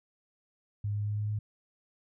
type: tone with pitch steps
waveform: sine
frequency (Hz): 103.1 / 103.76 / 104.42 / 105.08 / 105.75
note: G#2 / G#2 / G#2 / G#2 / G#2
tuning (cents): -12 / -1 / +10 / +21 / +32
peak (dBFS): -29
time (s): 0.84-1.39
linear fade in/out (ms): 5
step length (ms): 110
effects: none